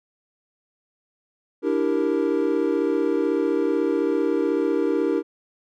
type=chord; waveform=triangle; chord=E half-diminished seventh; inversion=third; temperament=equal; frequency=293.7 / 329.6 / 392 / 466.2 Hz; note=D4 / E4 / G4 / Bb4; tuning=0 / 0 / 0 / 0 cents; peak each=-23 dBFS; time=1.62-5.23 s; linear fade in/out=50 ms; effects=none